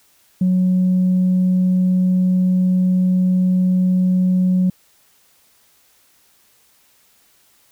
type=tone; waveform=sine; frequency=183.6 Hz; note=F#3; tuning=13 cents flat; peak=-11 dBFS; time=0.41-4.7 s; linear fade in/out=5 ms; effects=tanh soft clip ceiling -10 dBFS + white hiss -56 dBFS RMS until 7.71 s